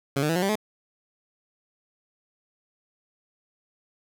15% pulse tone with pitch steps, 138.59 / 151.13 / 164.81 / 179.73 / 196 / 213.7 Hz, C#3 / D3 / E3 / F3 / G3 / G#3, 0 / +50 / 0 / +50 / 0 / +50 cents, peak -16 dBFS, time 0.16-0.556 s, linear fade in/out 5 ms, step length 66 ms, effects none

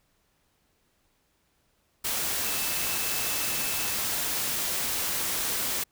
sine tone in noise, 2624 Hz, E7, 9 cents flat, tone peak -39 dBFS, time 2.45-3.95 s, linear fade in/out 10 ms, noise white, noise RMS -29 dBFS, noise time 2.04-5.84 s, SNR -13 dB, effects pink hiss -70 dBFS RMS until 5.91 s

